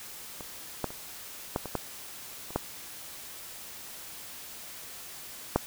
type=clicks; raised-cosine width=1 ms; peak=-26 / -14 / -29 / -13 / -22 / -14 / -28 / -12 / -8 dBFS; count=9; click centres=0.408 / 0.843 / 0.905 / 1.561 / 1.657 / 1.753 / 2.506 / 2.56 / 5.56 s; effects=white hiss -44 dBFS RMS until 5.66 s